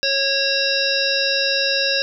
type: harmonic tone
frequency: 548 Hz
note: C#5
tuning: 20 cents flat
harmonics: 1 / 3 / 5 / 7 / 9 / 10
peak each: -24 / -24 / -24 / -24 / -24 / -24 dBFS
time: 0.03-2.02 s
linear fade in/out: 0 ms
effects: none